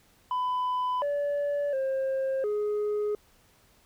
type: tone with pitch steps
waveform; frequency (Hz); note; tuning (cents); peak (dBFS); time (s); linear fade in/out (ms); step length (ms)
sine; 1001 / 576 / 533 / 418; B5 / D5 / C5 / G#4; +23 / -34 / +32 / +11; -23; 0.31-3.15; 2; 710
effects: tanh soft clip ceiling -25 dBFS + pink hiss -62 dBFS RMS until 3.85 s